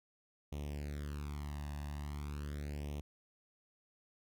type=tone with flanger; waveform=sawtooth; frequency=72.9 Hz; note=D2; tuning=12 cents flat; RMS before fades=-42 dBFS; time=0.52-3.01 s; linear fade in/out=5 ms; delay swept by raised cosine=0.32 to 1.11 ms; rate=0.4 Hz; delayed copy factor=+0.9; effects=none